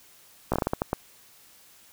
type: slowing click train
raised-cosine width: 1 ms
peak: -10 dBFS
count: 9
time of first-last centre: 0.52-0.931 s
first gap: 16 ms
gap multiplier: 1.32
effects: white hiss -55 dBFS RMS until 1.92 s